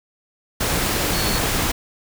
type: tone in noise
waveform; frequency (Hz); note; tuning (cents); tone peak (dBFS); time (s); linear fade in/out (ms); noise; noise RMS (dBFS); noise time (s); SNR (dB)
sine; 4377; C#8; -23; -28; 1.13-1.39; 10; pink; -21; 0.6-1.72; -10
effects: none